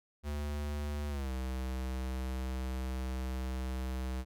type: tone with pitch glide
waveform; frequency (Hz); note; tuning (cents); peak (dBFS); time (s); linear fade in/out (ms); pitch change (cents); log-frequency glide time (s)
square; 73.42 to 64.29; D2 to C2; 0 to -30; -35; 0.23-4.25; 50; -230; 1.09-1.32
effects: none